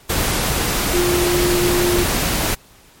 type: tone in noise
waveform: sine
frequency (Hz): 352.6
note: F4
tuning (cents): +17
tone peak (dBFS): -16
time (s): 0.93-2.04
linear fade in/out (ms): 10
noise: pink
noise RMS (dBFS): -19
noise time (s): 0.09-2.55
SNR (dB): 0
effects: pink hiss -48 dBFS RMS until 3 s + MP3 64 kbps